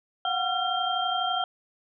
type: tone cluster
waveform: sine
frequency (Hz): 719 / 751 / 1369 / 3180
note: F#5 / F#5 / F6 / G7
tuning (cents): -50 / +26 / -35 / +24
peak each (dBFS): -30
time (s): 0.25-1.44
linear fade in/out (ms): 2
effects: none